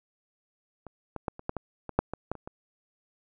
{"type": "clicks", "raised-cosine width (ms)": 1, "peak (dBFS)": [-28, -21, -15, -28, -15, -18, -22, -7, -19, -16, -29, -25], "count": 12, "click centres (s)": [0.867, 1.163, 1.282, 1.394, 1.494, 1.567, 1.893, 1.99, 2.136, 2.316, 2.353, 2.475], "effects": []}